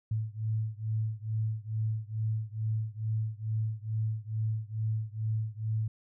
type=beating tone pair; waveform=sine; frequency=108.7 / 111 Hz; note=A2 / A2; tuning=-21 / +16 cents; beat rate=2.3 Hz; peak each=-32 / -33 dBFS; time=0.11-5.88 s; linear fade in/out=5 ms; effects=none